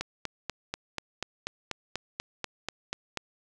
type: click train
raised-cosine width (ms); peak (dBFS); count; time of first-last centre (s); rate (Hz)
0.2; -14; 14; 0.01-3.173; 4.11
effects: none